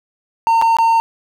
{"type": "tone with dropouts", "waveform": "triangle", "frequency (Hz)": 912, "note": "A#5", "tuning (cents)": -38, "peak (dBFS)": -8, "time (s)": [0.47, 1], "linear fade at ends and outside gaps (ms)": 0, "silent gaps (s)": [[0.615, 0.622], [0.768, 0.786]], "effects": []}